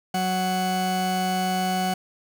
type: tone pair together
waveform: 40% pulse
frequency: 185.4 / 741.6 Hz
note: F#3 / F#5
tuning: +4 / +4 cents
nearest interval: 2 octaves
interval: 2400 cents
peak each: -25 dBFS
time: 0.14-1.94 s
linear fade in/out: 5 ms
effects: none